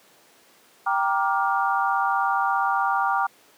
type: chord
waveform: sine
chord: G minor seventh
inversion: none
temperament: just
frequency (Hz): 784 / 940.8 / 1176 / 1411.2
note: G5 / Bb5 / D6 / F6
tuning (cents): 0 / +16 / +2 / +18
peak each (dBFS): -24 / -26 / -25 / -27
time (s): 0.86-3.27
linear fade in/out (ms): 10
effects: pink hiss -55 dBFS RMS until 3.57 s + high-pass 300 Hz 12 dB/octave